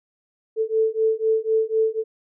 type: beating tone pair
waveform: sine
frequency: 440 / 444 Hz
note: A4 / A4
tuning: 0 / +16 cents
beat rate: 4 Hz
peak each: -21 dBFS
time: 0.56-2.04 s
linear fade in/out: 50 ms
effects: none